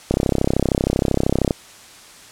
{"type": "click train", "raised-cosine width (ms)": 2, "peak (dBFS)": -3, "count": 47, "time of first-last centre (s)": [0.11, 1.508], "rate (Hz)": 32.9, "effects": ["white hiss -43 dBFS RMS until 2.31 s", "low-pass 9000 Hz 12 dB/octave"]}